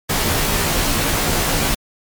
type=noise with comb filter; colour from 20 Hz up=pink; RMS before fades=-18 dBFS; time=0.09-1.75 s; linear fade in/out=10 ms; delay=16 ms; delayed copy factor=-1; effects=MP3 96 kbps